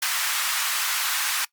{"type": "high-pass noise", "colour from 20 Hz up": "pink", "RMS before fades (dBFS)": -25, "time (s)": [0.02, 1.45], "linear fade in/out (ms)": 5, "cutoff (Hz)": 1100, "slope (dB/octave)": 24, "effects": ["noise-tail reverb RT60 0.1 s tail -22 dB re dry", "Opus 48 kbps"]}